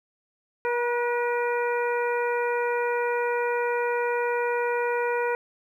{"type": "harmonic tone with a mistuned harmonic", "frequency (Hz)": 479.9, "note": "B4", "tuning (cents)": -50, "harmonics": [1, 2, 3, 4, 5], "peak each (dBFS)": [-25, -29, -32, -36, -36], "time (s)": [0.65, 5.35], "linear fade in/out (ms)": 0, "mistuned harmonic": 3, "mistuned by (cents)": 24, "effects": ["10-bit"]}